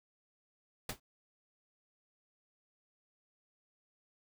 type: noise with exponential decay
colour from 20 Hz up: pink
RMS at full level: -33 dBFS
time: 0.89-1 s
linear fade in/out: 5 ms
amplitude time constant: 22 ms
effects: none